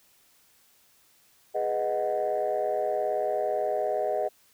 sine chord, G# minor seventh, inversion none, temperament equal, 415.3 / 493.9 / 622.3 / 740 Hz, G#4 / B4 / D#5 / F#5, 0 / 0 / 0 / 0 cents, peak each -31 / -32 / -27 / -30 dBFS, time 1.54-4.29 s, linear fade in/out 20 ms, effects tanh soft clip ceiling -18 dBFS + white hiss -62 dBFS RMS until 4.53 s

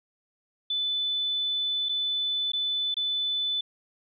sine tone with dropouts, 3500 Hz, A7, 10 cents flat, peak -25 dBFS, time 0.7-3.61 s, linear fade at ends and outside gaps 5 ms, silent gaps 1.888-1.892 / 2.52-2.533 / 2.943-2.967 s, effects none

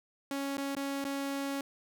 sawtooth tone with dropouts, 277.2 Hz, C#4, in tune, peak -29 dBFS, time 0.31-1.61 s, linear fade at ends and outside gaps 2 ms, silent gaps 0.571-0.579 / 0.752-0.766 / 1.042-1.05 s, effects none

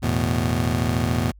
25% pulse chord, E suspended fourth, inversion none, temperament just, 82.41 / 109.88 / 123.61 Hz, E2 / A2 / B2, 0 / -2 / +2 cents, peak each -21 dBFS, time 0.02-1.32 s, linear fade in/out 20 ms, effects added 50 Hz sine -44 dBFS peak until 1.39 s

